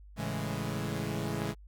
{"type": "chord", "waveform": "sawtooth", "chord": "A major seventh", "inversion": "none", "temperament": "equal", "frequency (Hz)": [110, 138.59, 164.81, 207.7], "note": ["A2", "C#3", "E3", "G#3"], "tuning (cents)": [0, 0, 0, 0], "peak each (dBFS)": -34, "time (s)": [0.16, 1.55], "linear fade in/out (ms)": 50, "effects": ["added 50 Hz sine -49 dBFS peak until 1.67 s"]}